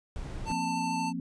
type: noise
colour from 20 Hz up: brown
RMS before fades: -37 dBFS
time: 0.16-0.52 s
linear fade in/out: 0 ms
type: tone with vibrato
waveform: square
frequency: 889 Hz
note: A5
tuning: 18 cents sharp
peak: -31 dBFS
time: 0.45-1.13 s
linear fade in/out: 50 ms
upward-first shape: square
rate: 13 Hz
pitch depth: 9 cents each way
type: chord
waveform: sine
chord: F suspended fourth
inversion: none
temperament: just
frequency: 174.61 / 232.8 / 261.9 Hz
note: F3 / Bb3 / C4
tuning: 0 / -2 / +2 cents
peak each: -36 / -37 / -35 dBFS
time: 0.5-1.2 s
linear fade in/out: 2 ms
effects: resampled to 22050 Hz